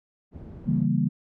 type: low-pass noise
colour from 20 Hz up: white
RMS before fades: -42 dBFS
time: 0.31-0.87 s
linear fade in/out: 50 ms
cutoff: 220 Hz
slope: 12 dB/octave
type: chord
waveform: sine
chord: C# diminished seventh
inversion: none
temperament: equal with one note detuned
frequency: 140.53 / 164.81 / 196 / 233.1 Hz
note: C#3 / E3 / G3 / Bb3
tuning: +24 / 0 / 0 / 0 cents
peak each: -26 dBFS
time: 0.66-1.09 s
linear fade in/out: 20 ms
effects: none